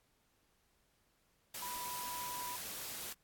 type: tone in noise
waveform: sine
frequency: 983 Hz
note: B5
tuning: 8 cents flat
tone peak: -42 dBFS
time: 1.62-2.56 s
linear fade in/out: 5 ms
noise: white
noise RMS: -44 dBFS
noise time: 1.54-3.13 s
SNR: -1 dB
effects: pink hiss -75 dBFS RMS until 3.23 s + AAC 64 kbps